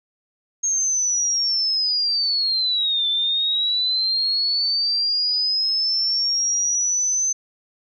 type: linear two-way sweep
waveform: sine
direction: down then up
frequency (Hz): 6500 to 3520 to 6200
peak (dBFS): -18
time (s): 0.63-7.33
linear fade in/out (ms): 10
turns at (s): 3.08
effects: none